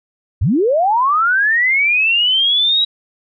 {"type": "linear sweep", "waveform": "sine", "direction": "up", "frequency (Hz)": [65.7, 3873], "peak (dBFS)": -11, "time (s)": [0.41, 2.85], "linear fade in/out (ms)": 10, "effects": []}